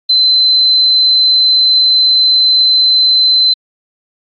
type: tone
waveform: sine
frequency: 4062 Hz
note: B7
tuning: 48 cents sharp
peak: -6 dBFS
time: 0.09-3.54 s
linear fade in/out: 10 ms
effects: AAC 48 kbps